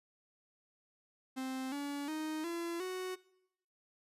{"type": "tone with pitch steps", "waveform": "45% pulse", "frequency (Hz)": [261.6, 285.3, 311.1, 339.3, 370], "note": ["C4", "C#4", "D#4", "F4", "F#4"], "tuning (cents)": [0, 50, 0, -50, 0], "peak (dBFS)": -37, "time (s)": [1.36, 3.16], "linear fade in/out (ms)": 20, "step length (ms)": 360, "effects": ["noise-tail reverb RT60 0.8 s tail -20 dB re dry", "resampled to 32000 Hz"]}